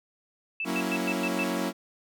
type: tone bursts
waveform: sine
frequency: 2637 Hz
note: E7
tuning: in tune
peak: -28 dBFS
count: 6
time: 0.6-1.438 s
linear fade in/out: 2 ms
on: 48 ms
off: 110 ms
type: chord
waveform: sawtooth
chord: F# dominant seventh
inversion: none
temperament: equal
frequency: 185 / 233.1 / 277.2 / 329.6 Hz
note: F#3 / A#3 / C#4 / E4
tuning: 0 / 0 / 0 / 0 cents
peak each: -29 dBFS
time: 0.64-1.73 s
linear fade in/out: 50 ms
effects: none